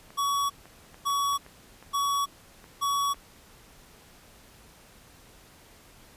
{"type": "clicks", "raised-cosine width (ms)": 0.5, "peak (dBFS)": -33, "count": 9, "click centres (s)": [0.105, 0.656, 0.944, 1.102, 1.331, 1.464, 1.826, 2.642, 3.144]}
{"type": "tone bursts", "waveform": "square", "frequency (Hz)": 1127, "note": "C#6", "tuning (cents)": 28, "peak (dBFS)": -25, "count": 4, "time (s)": [0.17, 3.14], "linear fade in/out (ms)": 20, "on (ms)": 330, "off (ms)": 550}
{"effects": ["pink hiss -54 dBFS RMS until 6.16 s", "resampled to 32000 Hz"]}